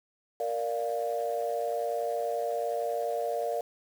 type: chord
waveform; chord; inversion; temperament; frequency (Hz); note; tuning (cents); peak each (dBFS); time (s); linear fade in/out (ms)
sine; Bb major; none; equal; 466.2 / 587.3 / 698.5; Bb4 / D5 / F5; 0 / 0 / 0; -32; 0.4-3.61; 2
effects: tanh soft clip ceiling -19 dBFS + 8-bit